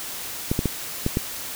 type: clicks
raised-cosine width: 3 ms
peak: -8 dBFS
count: 5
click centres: 0.515 / 0.591 / 0.657 / 1.064 / 1.171 s
effects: white hiss -33 dBFS RMS until 1.55 s